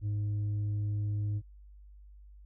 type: tone with tanh clipping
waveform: sine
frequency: 103.83 Hz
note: G#2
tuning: in tune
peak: -30 dBFS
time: 0.01-1.42 s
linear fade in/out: 50 ms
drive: 3 dB
effects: added 50 Hz sine -50 dBFS peak until 2.45 s